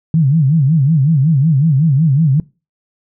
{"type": "tone with vibrato", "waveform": "sine", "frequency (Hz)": 147.8, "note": "D3", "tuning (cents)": 11, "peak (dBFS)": -8, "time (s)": [0.14, 2.4], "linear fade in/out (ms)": 2, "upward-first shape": "sine", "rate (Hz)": 5.4, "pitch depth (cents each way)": 210, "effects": ["noise-tail reverb RT60 0.3 s tail -23 dB re dry"]}